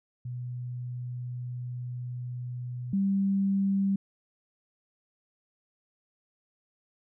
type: tone pair in turn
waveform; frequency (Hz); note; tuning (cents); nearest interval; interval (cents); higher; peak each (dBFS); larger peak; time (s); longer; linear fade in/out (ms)
sine; 123.47 / 196; B2 / G3; 0 / 0; minor sixth; 800; second; -33 / -23; second; 0.25-2.93 / 2.93-3.96; first; 5
effects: none